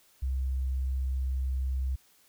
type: tone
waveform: sine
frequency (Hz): 65.41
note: C2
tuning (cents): 0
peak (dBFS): -27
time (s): 0.22-1.96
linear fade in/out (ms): 10
effects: white hiss -63 dBFS RMS until 2.28 s